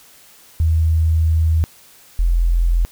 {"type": "tone pair in turn", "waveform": "sine", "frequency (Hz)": [80.5, 42.64], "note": ["E2", "F1"], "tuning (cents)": [-41, -41], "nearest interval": "major seventh", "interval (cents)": 1100, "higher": "first", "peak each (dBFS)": -12, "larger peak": "neither", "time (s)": [[0.6, 1.64], [2.19, 2.85]], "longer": "first", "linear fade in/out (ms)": 0, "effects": ["white hiss -47 dBFS RMS until 2.91 s"]}